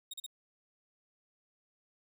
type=tone bursts; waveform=sawtooth; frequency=3741 Hz; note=A#7; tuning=5 cents sharp; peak=-37 dBFS; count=3; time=0.11-0.264 s; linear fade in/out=5 ms; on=26 ms; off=38 ms; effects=none